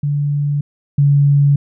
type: tone pair in turn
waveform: sine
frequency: 144.7 / 142.38 Hz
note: D3 / C#3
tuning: -25 / +47 cents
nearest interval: unison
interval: 28 cents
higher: first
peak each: -14 / -8 dBFS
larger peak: second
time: 0.03-0.61 / 0.98-1.56 s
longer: neither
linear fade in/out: 5 ms
effects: none